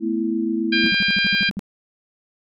sine chord, A suspended second, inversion none, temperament just, 220 / 247.5 / 330 Hz, A3 / B3 / E4, 0 / +4 / +2 cents, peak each -24 / -26 / -22 dBFS, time 0-0.92 s, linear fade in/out 50 ms
harmonic tone, 800 Hz, G5, 35 cents sharp, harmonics 2 / 3 / 4 / 5 / 6, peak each -21 / -21 / -24 / -27 / -27 dBFS, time 0.72-1.5 s, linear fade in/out 10 ms
sine tone bursts, 196.6 Hz, G3, 5 cents sharp, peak -22 dBFS, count 10, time 0.84-1.593 s, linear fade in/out 0 ms, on 24 ms, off 57 ms
effects none

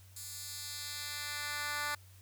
10% pulse tone with high-pass filter sweep, 293.7 Hz, D4, in tune, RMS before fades -40 dBFS, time 0.16-1.95 s, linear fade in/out 5 ms, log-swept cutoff 7400 to 1200 Hz, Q 0.94, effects added 94 Hz sine -55 dBFS peak until 2.21 s + white hiss -63 dBFS RMS until 2.21 s

